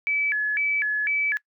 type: tone with vibrato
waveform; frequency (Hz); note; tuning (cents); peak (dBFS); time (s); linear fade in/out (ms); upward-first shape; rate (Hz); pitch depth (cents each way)
sine; 1980; B6; +4; -21; 0.07-1.37; 0; square; 2; 260
effects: noise-tail reverb RT60 0.1 s tail -23 dB re dry